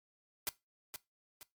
white noise with echo, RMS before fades -35 dBFS, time 0.47-0.49 s, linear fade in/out 0 ms, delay 470 ms, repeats 2, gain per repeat -8 dB, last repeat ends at 1.43 s, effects noise-tail reverb RT60 0.2 s tail -19 dB re dry + MP3 96 kbps

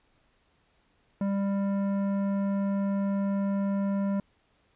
triangle tone with tanh clipping, 198.1 Hz, G3, 18 cents sharp, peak -27 dBFS, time 1.21-4.2 s, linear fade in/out 2 ms, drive 17 dB, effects pink hiss -68 dBFS RMS until 4.75 s + resampled to 8000 Hz

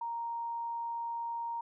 sine tone, 932.3 Hz, A#5, in tune, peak -34 dBFS, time 0.01-1.61 s, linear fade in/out 5 ms, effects none

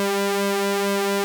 sawtooth tone with flanger, 199.2 Hz, G3, 28 cents sharp, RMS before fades -22 dBFS, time 0-1.24 s, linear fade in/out 0 ms, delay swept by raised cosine 1.9 to 3 ms, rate 2.2 Hz, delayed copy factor +0.75, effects none

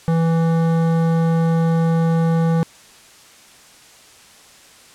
sine tone with hard clipping, 164.81 Hz, E3, in tune, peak -16 dBFS, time 0.08-2.63 s, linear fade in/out 0 ms, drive 14 dB, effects white hiss -46 dBFS RMS until 4.94 s + low-pass 9000 Hz 12 dB/octave

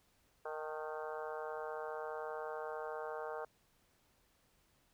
harmonic tone with a mistuned harmonic, 155.2 Hz, D#3, 4 cents flat, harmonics 3 / 4 / 5 / 6 / 7 / 8 / 9 / 10, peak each -44 / -46 / -48 / -50 / -51 / -52 / -53 / -54 dBFS, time 0.45-3.45 s, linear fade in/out 5 ms, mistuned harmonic 6, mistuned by -49 cents, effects pink hiss -73 dBFS RMS until 4.93 s

